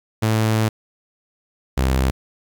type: tone pair in turn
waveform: sawtooth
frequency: 110 / 65.41 Hz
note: A2 / C2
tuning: 0 / 0 cents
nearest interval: major sixth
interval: 900 cents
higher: first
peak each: -12 dBFS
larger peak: neither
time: 0.22-0.69 / 1.77-2.11 s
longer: first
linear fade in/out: 10 ms
effects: 9-bit

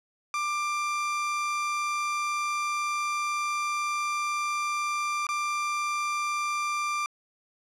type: tone with dropouts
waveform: 30% pulse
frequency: 1186 Hz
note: D6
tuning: 17 cents sharp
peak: -24 dBFS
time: 0.34-7.06 s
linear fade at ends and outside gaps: 1 ms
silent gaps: 5.268-5.289 s
effects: low-pass 8000 Hz 12 dB/octave

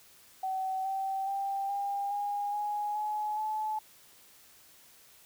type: tone with pitch steps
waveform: sine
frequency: 760 / 773.7 / 787.7 / 801.9 / 816.4 / 831.2 / 846.2 / 861.5 Hz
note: F#5 / G5 / G5 / G5 / G#5 / G#5 / G#5 / A5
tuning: +46 / -23 / +8 / +39 / -30 / +1 / +32 / -37 cents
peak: -30 dBFS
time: 0.43-3.79 s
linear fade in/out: 5 ms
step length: 420 ms
effects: white hiss -58 dBFS RMS until 5.25 s

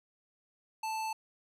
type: tone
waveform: square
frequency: 880 Hz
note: A5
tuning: in tune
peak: -34 dBFS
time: 0.83-1.13 s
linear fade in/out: 5 ms
effects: low-pass 12000 Hz 12 dB/octave

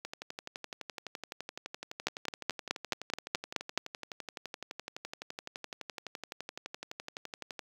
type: two click trains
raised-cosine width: 0.2 ms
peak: -22 / -11 dBFS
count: 90 / 9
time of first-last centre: 0.05-7.592 / 2.07-3.776 s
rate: 11.8 / 4.69 Hz
effects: high-pass 150 Hz 12 dB/octave + 8-bit

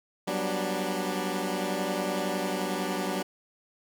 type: chord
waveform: 15% pulse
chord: G major seventh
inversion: third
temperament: equal with one note detuned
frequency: 185 / 196 / 243.4 / 293.7 Hz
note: F#3 / G3 / B3 / D4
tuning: 0 / 0 / -25 / 0 cents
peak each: -26 / -28 / -30 / -27 dBFS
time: 0.27-3.23 s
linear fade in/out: 10 ms
effects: none

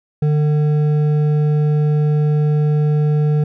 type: tone with hard clipping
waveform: sine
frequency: 150 Hz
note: D3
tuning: 37 cents sharp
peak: -14 dBFS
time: 0.22-3.44 s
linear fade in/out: 5 ms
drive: 7 dB
effects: none

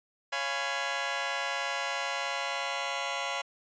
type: chord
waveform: 15% pulse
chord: C# dominant seventh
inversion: none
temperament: just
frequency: 554.4 / 693 / 831.5 / 997.9 Hz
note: C#5 / E#5 / G#5 / B5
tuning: 0 / -14 / +2 / +18 cents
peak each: -30 dBFS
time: 0.32-3.42 s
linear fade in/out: 10 ms
effects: resampled to 16000 Hz

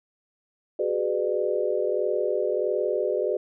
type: chord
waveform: sine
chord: G# half-diminished seventh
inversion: third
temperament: just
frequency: 373.8 / 415.3 / 498.4 / 598 Hz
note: F#4 / G#4 / B4 / D5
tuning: +18 / 0 / +16 / +31 cents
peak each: -28 dBFS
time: 0.79-3.37 s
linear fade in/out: 5 ms
effects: none

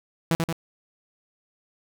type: tone with echo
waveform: sawtooth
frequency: 165 Hz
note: E3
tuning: 2 cents sharp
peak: -15 dBFS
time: 0.31-0.35 s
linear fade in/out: 0 ms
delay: 88 ms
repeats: 2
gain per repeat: -3 dB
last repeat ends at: 0.526 s
effects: none

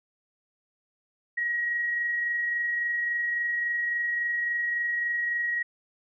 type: tone with amplitude modulation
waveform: sine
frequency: 1900 Hz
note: A#6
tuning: 33 cents sharp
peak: -24 dBFS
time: 1.37-5.63 s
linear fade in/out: 10 ms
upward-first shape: sine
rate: 23.6 Hz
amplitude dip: 25%
effects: none

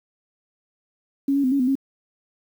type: tone with pitch steps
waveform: sine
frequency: 276.7 / 280.6 / 255.9 / 279.1 / 251.4 / 270.9 Hz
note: C#4 / C#4 / C4 / C#4 / B3 / C#4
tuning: -3 / +21 / -38 / +12 / +31 / -40 cents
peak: -17 dBFS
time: 1.28-1.754 s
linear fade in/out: 5 ms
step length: 79 ms
effects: 8-bit

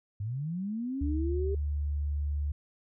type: linear sweep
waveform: sine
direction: up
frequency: 95.6 to 401.5 Hz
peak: -31 dBFS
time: 0.2-1.55 s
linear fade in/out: 5 ms
type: tone with pitch glide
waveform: sine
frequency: 73.42 to 72.83 Hz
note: D2 to D2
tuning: 0 to -14 cents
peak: -28 dBFS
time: 1.01-2.52 s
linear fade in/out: 5 ms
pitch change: -14 cents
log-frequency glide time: 1.55-1.87 s
effects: none

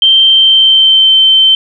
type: tone with pitch glide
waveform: sine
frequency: 3136 to 3100 Hz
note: G7 to G7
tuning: 0 to -20 cents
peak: -3 dBFS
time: 0.02-1.55 s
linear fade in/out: 2 ms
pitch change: -20 cents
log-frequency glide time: 0.25-1.12 s
effects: none

